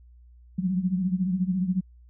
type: tone cluster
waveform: sine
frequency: 173.4 / 184.1 / 198.3 Hz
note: F3 / F#3 / G3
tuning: -12 / -8 / +20 cents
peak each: -32 / -24 / -31 dBFS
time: 0.58-1.81 s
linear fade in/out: 10 ms
effects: added 60 Hz sine -49 dBFS peak until 2.09 s